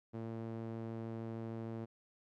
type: tone with band-pass filter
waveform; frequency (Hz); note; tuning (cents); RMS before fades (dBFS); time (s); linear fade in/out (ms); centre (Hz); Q
sawtooth; 113.3; A#2; -49; -43; 0.13-1.86; 20; 310; 0.8
effects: none